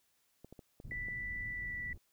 clicks, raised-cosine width 2 ms, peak -37 dBFS, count 6, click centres 0.446 / 0.526 / 0.592 / 0.801 / 0.919 / 1.085 s
pink low-pass noise, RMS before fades -48 dBFS, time 0.84-1.98 s, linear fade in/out 5 ms, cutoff 160 Hz, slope 12 dB/octave
sine tone with pitch glide, 1975.5 to 1963 Hz, B6 to B6, 0 to -11 cents, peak -38 dBFS, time 0.91-1.93 s, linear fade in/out 2 ms, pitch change -11 cents, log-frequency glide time 1.46-1.73 s
effects white hiss -75 dBFS RMS until 2.12 s

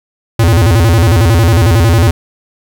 square tone with vibrato, 98 Hz, G2, in tune, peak -6 dBFS, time 0.39-2.11 s, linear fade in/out 5 ms, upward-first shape square, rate 11 Hz, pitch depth 270 cents each way, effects 8-bit

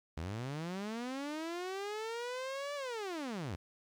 sawtooth linear two-way sweep, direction up then down, 73.42 to 584 to 73.42 Hz, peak -34 dBFS, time 0.17-3.56 s, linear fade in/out 5 ms, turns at 2.75 s, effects low-pass 7000 Hz 12 dB/octave + 11-bit

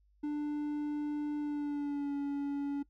triangle tone with pitch glide, 295.8 to 283.4 Hz, D4 to C#4, +13 to +38 cents, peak -30 dBFS, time 0.23-2.83 s, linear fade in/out 10 ms, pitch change -75 cents, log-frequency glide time 1.39-2.14 s, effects noise-tail reverb RT60 0.1 s tail -20 dB re dry + added 50 Hz sine -65 dBFS peak until 2.89 s

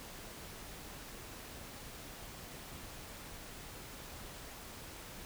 silence, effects pink hiss -49 dBFS RMS until 5.25 s

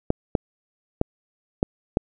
clicks, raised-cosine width 2 ms, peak -5 dBFS, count 5, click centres 0.104 / 0.352 / 1.014 / 1.629 / 1.971 s, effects none

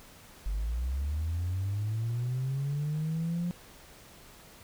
sine linear sweep, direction up, 46.33 to 176.7 Hz, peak -27 dBFS, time 0.46-3.51 s, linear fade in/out 0 ms, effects tanh soft clip ceiling -26 dBFS + pink hiss -53 dBFS RMS until 4.63 s

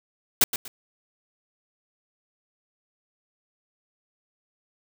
white noise with echo, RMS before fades -17 dBFS, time 0.41-0.44 s, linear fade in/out 2 ms, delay 120 ms, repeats 2, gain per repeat -11 dB, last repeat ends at 0.68 s, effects none

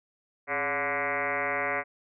sine tone with frequency modulation, 1318.5 Hz, E6, in tune, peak -26 dBFS, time 0.47-1.84 s, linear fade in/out 50 ms, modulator 150 Hz, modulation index 6, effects none

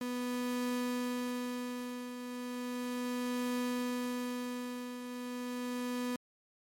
35% pulse tone with tremolo, 246.9 Hz, B3, in tune, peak -30 dBFS, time 0.01-6.16 s, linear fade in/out 2 ms, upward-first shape triangle, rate 0.35 Hz, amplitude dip 65%, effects MP3 64 kbps

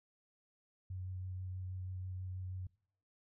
sine tone with vibrato, 92.5 Hz, F#2, in tune, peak -40 dBFS, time 0.9-2.67 s, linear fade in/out 5 ms, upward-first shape sine, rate 6.2 Hz, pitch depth 13 cents each way, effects noise-tail reverb RT60 0.6 s tail -23 dB re dry

